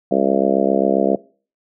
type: harmonic tone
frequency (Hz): 67.5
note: C#2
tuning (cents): -45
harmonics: 3 / 4 / 5 / 6 / 7 / 8 / 9 / 10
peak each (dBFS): -22 / -22 / -22 / -22 / -22 / -22 / -22 / -22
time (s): 0.11-1.16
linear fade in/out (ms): 5
effects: noise-tail reverb RT60 0.4 s tail -22 dB re dry